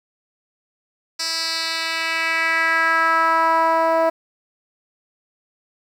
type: tone with band-pass filter sweep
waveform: 10% pulse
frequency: 326.8 Hz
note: E4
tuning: 15 cents flat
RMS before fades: -19 dBFS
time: 1.19-4.1 s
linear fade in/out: 10 ms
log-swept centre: 5500 to 670 Hz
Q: 2.4
effects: 8-bit